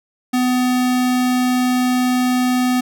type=tone; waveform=square; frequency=251 Hz; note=B3; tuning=28 cents sharp; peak=-15 dBFS; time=0.33-2.81 s; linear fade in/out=10 ms; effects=none